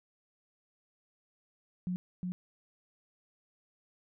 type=tone with echo; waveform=sine; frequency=180.6 Hz; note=F#3; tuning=42 cents flat; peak=-31 dBFS; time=1.87-1.96 s; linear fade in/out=0 ms; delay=360 ms; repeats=1; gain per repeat=-2 dB; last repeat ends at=2.32 s; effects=none